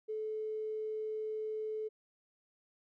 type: tone with tanh clipping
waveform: triangle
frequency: 433.3 Hz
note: A4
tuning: 27 cents flat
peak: -35 dBFS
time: 0.08-1.89 s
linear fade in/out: 20 ms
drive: 3 dB
effects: none